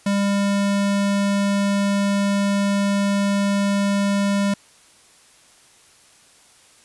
square tone, 200 Hz, G3, 35 cents sharp, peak -18 dBFS, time 0.06-4.54 s, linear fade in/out 5 ms, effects white hiss -52 dBFS RMS until 6.84 s + resampled to 24000 Hz

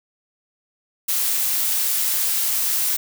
blue noise, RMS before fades -21 dBFS, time 1.08-2.97 s, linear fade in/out 10 ms, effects none

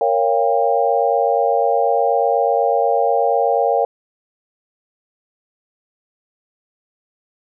sine chord, G half-diminished seventh, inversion first, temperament equal with one note detuned, 466.2 / 554.4 / 698.5 / 797.7 Hz, Bb4 / Db5 / F5 / G5, 0 / 0 / 0 / +30 cents, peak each -19 dBFS, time 0.01-3.85 s, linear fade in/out 2 ms, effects none

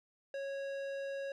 square tone with low-pass filter, 551 Hz, C#5, 11 cents flat, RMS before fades -40 dBFS, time 0.34-1.32 s, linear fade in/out 2 ms, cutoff 3600 Hz, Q 0.51, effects none

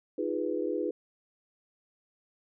sine chord, F half-diminished seventh, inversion third, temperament equal with one note detuned, 311.1 / 349.2 / 412.4 / 493.9 Hz, Eb4 / F4 / Ab4 / Cb5, 0 / 0 / -12 / 0 cents, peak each -34 dBFS, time 0.18-0.91 s, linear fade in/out 5 ms, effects none

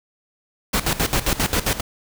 pink noise with tremolo, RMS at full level -19 dBFS, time 0.73-1.81 s, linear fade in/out 10 ms, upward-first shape square, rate 7.5 Hz, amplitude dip 80%, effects none

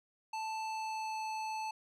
square tone with pitch glide, 880 to 873.9 Hz, A5 to A5, 0 to -12 cents, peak -37 dBFS, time 0.33-1.71 s, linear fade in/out 5 ms, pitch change -12 cents, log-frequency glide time 0.64-1.22 s, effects low-pass 7000 Hz 12 dB/octave

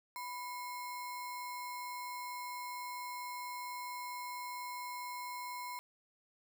sine tone with sample-and-hold, 987.8 Hz, B5, in tune, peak -40 dBFS, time 0.16-5.79 s, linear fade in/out 0 ms, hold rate 3150 Hz, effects none

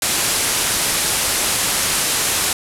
white low-pass noise, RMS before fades -19 dBFS, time 0.02-2.53 s, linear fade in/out 2 ms, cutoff 12000 Hz, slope 48 dB/octave, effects none

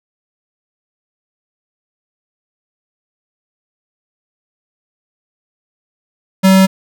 square tone, 190.5 Hz, G3, 49 cents flat, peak -6 dBFS, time 6.43-6.67 s, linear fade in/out 20 ms, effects none

